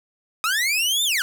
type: linear two-way sweep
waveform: sawtooth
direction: up then down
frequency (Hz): 1234 to 3647 to 1396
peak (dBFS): -16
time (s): 0.44-1.22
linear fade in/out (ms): 0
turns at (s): 1.04
effects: none